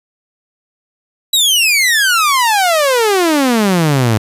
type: exponential sweep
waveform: sawtooth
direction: down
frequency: 3951 to 103.6 Hz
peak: -6 dBFS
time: 1.33-4.18 s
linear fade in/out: 5 ms
effects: resampled to 32000 Hz + 7-bit